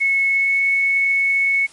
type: tone with pitch glide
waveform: sine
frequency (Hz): 2194 to 2207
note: C#7 to C#7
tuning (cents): -18 to -8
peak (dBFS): -14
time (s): 0-1.67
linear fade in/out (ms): 20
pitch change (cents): +10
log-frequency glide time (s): 0.29-0.58
effects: white hiss -46 dBFS RMS until 1.72 s + MP3 48 kbps